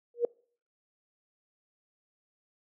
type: tone with exponential growth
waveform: sine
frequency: 475.9 Hz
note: A#4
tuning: 36 cents sharp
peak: -18 dBFS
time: 0.14-0.25 s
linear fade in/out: 2 ms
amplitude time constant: 22 ms
effects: noise-tail reverb RT60 0.5 s tail -26 dB re dry + high-pass 300 Hz 12 dB/octave